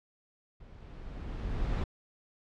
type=noise with level ramp; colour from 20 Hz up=brown; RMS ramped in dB=-51 to -29 dBFS; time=0.6-1.84 s; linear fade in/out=5 ms; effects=low-pass 4000 Hz 12 dB/octave